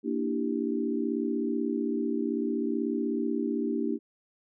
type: chord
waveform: sine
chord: E half-diminished seventh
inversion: second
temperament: equal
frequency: 233.1 / 293.7 / 329.6 / 392 Hz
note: Bb3 / D4 / E4 / G4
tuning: 0 / 0 / 0 / 0 cents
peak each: -31 / -31 / -34 / -33 dBFS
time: 0.03-3.99 s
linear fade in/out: 50 ms
effects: none